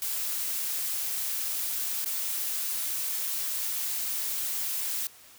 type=noise with dropouts; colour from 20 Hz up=blue; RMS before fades=-31 dBFS; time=0.02-5.07 s; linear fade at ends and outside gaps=1 ms; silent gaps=2.046-2.059 s; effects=white hiss -53 dBFS RMS until 5.38 s